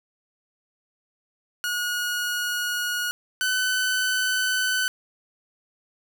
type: tone pair in turn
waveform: sawtooth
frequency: 1448 / 1509.5 Hz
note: F#6 / F#6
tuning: -38 / +34 cents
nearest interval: minor second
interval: 72 cents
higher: second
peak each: -21 / -18 dBFS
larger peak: second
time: 1.64-3.11 / 3.41-4.88 s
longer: neither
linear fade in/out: 0 ms
effects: none